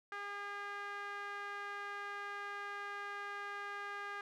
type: tone with band-pass filter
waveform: sawtooth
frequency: 405.4 Hz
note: G#4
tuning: 42 cents flat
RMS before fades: -44 dBFS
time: 0.12-4.21 s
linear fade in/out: 2 ms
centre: 1500 Hz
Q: 2.8
effects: none